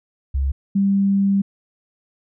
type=tone pair in turn; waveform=sine; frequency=68.1 / 197.35 Hz; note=C#2 / G3; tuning=-30 / +12 cents; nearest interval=octave + tritone; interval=1842 cents; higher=second; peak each=-17 / -14 dBFS; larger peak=second; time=0.34-0.52 / 0.75-1.42 s; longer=second; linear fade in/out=10 ms; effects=none